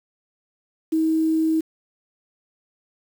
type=tone with quantisation; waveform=sine; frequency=319.3 Hz; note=D#4; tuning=45 cents sharp; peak=-17 dBFS; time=0.92-1.61 s; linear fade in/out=10 ms; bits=7; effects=none